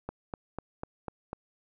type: click train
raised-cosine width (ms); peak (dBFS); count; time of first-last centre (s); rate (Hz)
1; -21; 6; 0.09-1.331; 4.03
effects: none